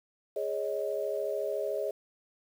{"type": "chord", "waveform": "sine", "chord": "Ab suspended fourth", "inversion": "none", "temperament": "equal with one note detuned", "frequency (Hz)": [415.3, 554.4, 628], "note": ["Ab4", "Db5", "Eb5"], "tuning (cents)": [0, 0, 16], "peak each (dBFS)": -34, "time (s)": [0.36, 1.91], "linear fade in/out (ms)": 5, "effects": ["9-bit"]}